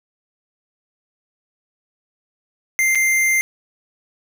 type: tone with dropouts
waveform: square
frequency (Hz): 2093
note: C7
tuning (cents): 0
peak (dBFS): -15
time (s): 2.79-3.41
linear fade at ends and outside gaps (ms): 0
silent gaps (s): 2.949-2.955
effects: none